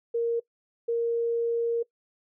sine tone pair in turn, 466.2 / 466.2 Hz, A#4 / A#4, 0 / 0 cents, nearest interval unison, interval 0 cents, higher neither, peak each -23 dBFS, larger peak neither, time 0.14-0.4 / 0.88-1.83 s, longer second, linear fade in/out 10 ms, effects noise-tail reverb RT60 0.1 s tail -21 dB re dry

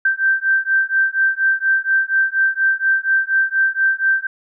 sine beating tone pair, 1562 / 1566.2 Hz, G6 / G6, -7 / -2 cents, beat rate 4.2 Hz, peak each -17 dBFS, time 0.05-4.27 s, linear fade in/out 5 ms, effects none

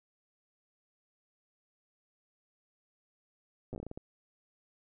slowing click train, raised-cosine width 2 ms, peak -28 dBFS, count 10, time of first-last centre 3.73-3.975 s, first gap 8 ms, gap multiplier 1.29, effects none

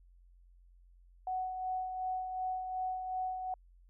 sine tone with tremolo, 744 Hz, F#5, 9 cents sharp, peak -32 dBFS, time 1.27-3.54 s, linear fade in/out 2 ms, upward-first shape sine, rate 2.7 Hz, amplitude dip 45%, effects added 44 Hz sine -58 dBFS peak until 3.89 s

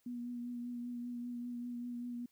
sine tone with vibrato, 241.8 Hz, B3, 36 cents flat, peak -39 dBFS, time 0.06-2.26 s, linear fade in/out 5 ms, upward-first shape triangle, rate 5.1 Hz, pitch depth 24 cents each way, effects white hiss -75 dBFS RMS until 2.31 s

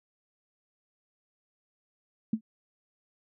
sine tone with exponential decay, 220.2 Hz, A3, 2 cents sharp, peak -20 dBFS, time 2.33-2.41 s, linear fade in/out 5 ms, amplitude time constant 16 ms, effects none

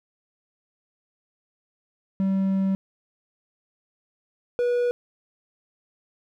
triangle tone pair in turn, 192.8 / 485.8 Hz, G3 / B4, -28 / -29 cents, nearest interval octave + major third, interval 1599 cents, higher second, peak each -18 dBFS, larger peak neither, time 2.2-2.75 / 4.59-4.91 s, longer first, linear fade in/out 0 ms, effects none

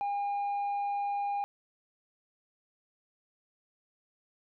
triangle tone with tanh clipping, 809 Hz, G#5, 46 cents flat, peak -30 dBFS, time 0.01-1.44 s, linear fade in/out 0 ms, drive 7 dB, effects none

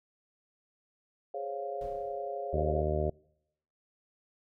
sine chord, Db major seventh, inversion second, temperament equal, 415.3 / 523.3 / 554.4 / 698.5 Hz, Ab4 / C5 / Db5 / F5, 0 / 0 / 0 / 0 cents, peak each -40 / -44 / -38 / -38 dBFS, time 1.34-2.82 s, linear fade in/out 5 ms
brown noise with exponential decay, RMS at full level -45 dBFS, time 1.81-2.46 s, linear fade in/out 2 ms, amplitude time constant 140 ms
harmonic tone, 76.4 Hz, D#2, 31 cents flat, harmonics 1 / 2 / 3 / 4 / 5 / 6 / 7 / 8 / 9, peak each -32 / -36 / -42 / -43 / -34 / -40 / -40 / -34 / -40 dBFS, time 2.53-3.1 s, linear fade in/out 5 ms
effects noise-tail reverb RT60 0.8 s tail -26 dB re dry

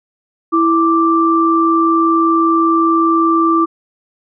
sine tone pair together, 329.6 / 1174.7 Hz, E4 / D6, 0 / 0 cents, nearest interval octave + minor seventh, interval 2200 cents, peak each -12 dBFS, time 0.52-3.66 s, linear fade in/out 20 ms, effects none

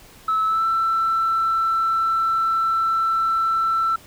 sine tone with pitch glide, 1301 to 1334.5 Hz, E6 to E6, -23 to +21 cents, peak -16 dBFS, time 0.28-3.96 s, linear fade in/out 5 ms, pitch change +44 cents, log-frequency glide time 0.46-0.66 s, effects tanh soft clip ceiling -14 dBFS + pink hiss -47 dBFS RMS until 4.06 s

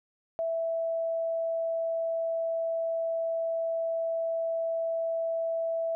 sine tone, 659.3 Hz, E5, in tune, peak -27 dBFS, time 0.39-5.95 s, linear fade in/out 0 ms, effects none

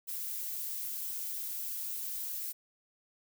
violet noise with flanger, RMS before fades -38 dBFS, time 0.07-2.53 s, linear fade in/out 20 ms, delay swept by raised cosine 1.9 to 5.5 ms, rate 3.7 Hz, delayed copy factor +0.5, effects none

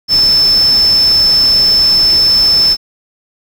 sine tone in noise, 5274 Hz, E8, in tune, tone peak -6 dBFS, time 0.08-2.77 s, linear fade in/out 50 ms, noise pink, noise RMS -24 dBFS, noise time 0.08-2.77 s, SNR +15 dB, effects none

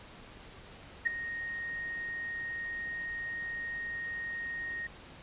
sine tone with ADSR envelope, 1864.7 Hz, A#6, in tune, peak -22 dBFS, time 1.05-4.87 s, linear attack 19 ms, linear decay 9 ms, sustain -13 dB, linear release 4 ms, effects pink hiss -51 dBFS RMS until 5.22 s + resampled to 8000 Hz

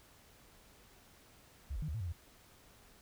sine tone with pitch steps, 69.3 / 46.4 / 153.5 / 74.8 / 112.9 / 91.2 / 83.6 Hz, C#2 / F#1 / D#3 / D2 / A2 / F#2 / E2, 0 / +6 / -23 / +32 / +45 / -24 / +25 cents, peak -36 dBFS, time 1.7-2.127 s, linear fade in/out 10 ms, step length 61 ms, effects pink hiss -62 dBFS RMS until 3.01 s

